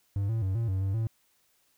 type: tone with pitch steps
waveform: triangle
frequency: 99.5 / 112.8 / 95 / 115.2 / 94.9 / 96.9 / 112.8 Hz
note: G2 / A2 / F#2 / A#2 / F#2 / G2 / A2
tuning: +26 / +44 / +46 / -20 / +44 / -20 / +44 cents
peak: -24 dBFS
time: 0.16-1.07 s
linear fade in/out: 0 ms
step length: 130 ms
effects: white hiss -69 dBFS RMS until 1.77 s